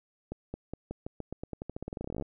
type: accelerating click train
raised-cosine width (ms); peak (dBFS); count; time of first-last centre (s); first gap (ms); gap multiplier
2; -23; 27; 0.32-2.223; 220; 0.89
effects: none